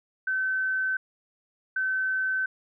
sine tone pair in turn, 1530 / 1530 Hz, G6 / G6, -42 / -42 cents, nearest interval unison, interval 0 cents, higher neither, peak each -24 dBFS, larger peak neither, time 0.27-0.97 / 1.76-2.46 s, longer neither, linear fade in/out 5 ms, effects none

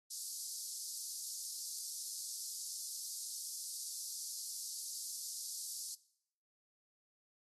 pink high-pass noise, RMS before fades -44 dBFS, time 0.1-5.95 s, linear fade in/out 10 ms, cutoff 4600 Hz, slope 48 dB/octave, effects noise-tail reverb RT60 0.7 s tail -20 dB re dry + AAC 32 kbps

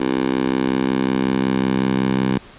10% pulse tone with high-pass filter sweep, 65.41 Hz, C2, in tune, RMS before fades -19 dBFS, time 0-2.38 s, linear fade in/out 5 ms, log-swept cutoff 290 to 170 Hz, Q 1.9, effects pink hiss -43 dBFS RMS until 2.58 s + resampled to 8000 Hz

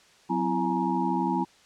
sine tone cluster, 183.9 / 256.3 / 333.8 / 841 / 943 Hz, F#3 / C4 / E4 / G#5 / A#5, -10 / -36 / +22 / +22 / +20 cents, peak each -30 dBFS, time 0.29-1.45 s, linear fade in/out 20 ms, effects white hiss -57 dBFS RMS until 1.65 s + low-pass 6000 Hz 12 dB/octave

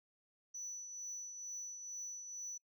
sine tone with tremolo, 5950 Hz, F#8, 9 cents sharp, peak -40 dBFS, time 0.54-2.58 s, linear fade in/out 10 ms, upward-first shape triangle, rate 2.2 Hz, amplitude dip 55%, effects noise-tail reverb RT60 0.1 s tail -26 dB re dry + tanh soft clip ceiling -39 dBFS

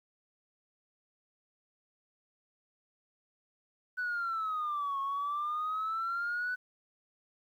sine exponential two-way sweep, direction down then up, 1500 to 1091 to 1500 Hz, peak -30 dBFS, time 3.97-6.56 s, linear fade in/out 20 ms, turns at 5 s, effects tanh soft clip ceiling -28 dBFS + 11-bit

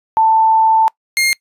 sine / sawtooth tone pair in turn, 887 / 2125 Hz, A5 / C7, +14 / +26 cents, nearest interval octave + minor third, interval 1512 cents, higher second, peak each -8 dBFS, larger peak neither, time 0.17-0.88 / 1.17-1.33 s, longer first, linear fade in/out 0 ms, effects noise-tail reverb RT60 0.1 s tail -24 dB re dry + resampled to 32000 Hz

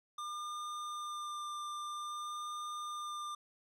square tone with vibrato, 1200 Hz, D6, 37 cents sharp, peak -40 dBFS, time 0.18-3.35 s, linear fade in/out 5 ms, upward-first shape sine, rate 0.51 Hz, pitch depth 11 cents each way, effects low-pass 9000 Hz 12 dB/octave

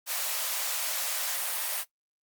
white high-pass noise, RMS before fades -31 dBFS, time 0.06-1.85 s, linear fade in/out 50 ms, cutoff 520 Hz, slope 96 dB/octave, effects noise-tail reverb RT60 0.1 s tail -17 dB re dry + Opus 48 kbps

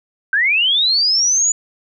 sine linear sweep, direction up, 1520 to 6990 Hz, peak -12 dBFS, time 0.33-1.52 s, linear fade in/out 2 ms, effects none

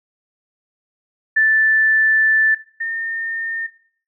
sine tone pair in turn, 1760 / 1820 Hz, A6 / A#6, 0 / -42 cents, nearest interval minor second, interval 58 cents, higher second, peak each -11 / -20 dBFS, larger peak first, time 1.36-2.55 / 2.8-3.67 s, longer first, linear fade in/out 10 ms, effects noise-tail reverb RT60 0.5 s tail -17 dB re dry

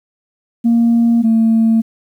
sine tone pair in turn, 233.1 / 225 Hz, A#3 / A3, 0 / +39 cents, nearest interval minor second, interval 61 cents, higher first, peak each -7 dBFS, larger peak neither, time 0.64-1.23 / 1.23-1.82 s, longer neither, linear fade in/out 20 ms, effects tanh soft clip ceiling -6 dBFS + 8-bit

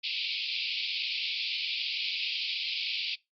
pink band-pass noise, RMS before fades -33 dBFS, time 0.03-3.16 s, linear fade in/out 20 ms, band 2300 to 4900 Hz, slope 96 dB/octave, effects noise-tail reverb RT60 0.2 s tail -22 dB re dry + Opus 48 kbps

